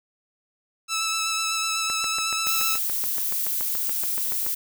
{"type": "tone with vibrato", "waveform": "10% pulse", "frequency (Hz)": 1313, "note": "E6", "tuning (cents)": -7, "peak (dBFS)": -15, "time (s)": [0.88, 2.79], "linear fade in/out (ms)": 50, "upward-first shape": "triangle", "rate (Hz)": 8, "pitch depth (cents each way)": 18}
{"type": "click train", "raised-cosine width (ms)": 0.5, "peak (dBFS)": -20, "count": 19, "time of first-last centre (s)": [1.9, 4.464], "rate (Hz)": 7.02}
{"type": "noise", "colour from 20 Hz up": "violet", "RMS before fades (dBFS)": -26, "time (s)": [2.46, 4.55], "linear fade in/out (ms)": 10}
{"effects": []}